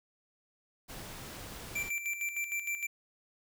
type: noise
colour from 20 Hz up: pink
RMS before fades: -45 dBFS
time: 0.88-1.9 s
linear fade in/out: 20 ms
type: tone with tremolo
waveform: square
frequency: 2349 Hz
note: D7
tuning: in tune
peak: -32 dBFS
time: 1.75-2.87 s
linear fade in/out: 10 ms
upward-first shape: square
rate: 6.5 Hz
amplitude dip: 60%
effects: none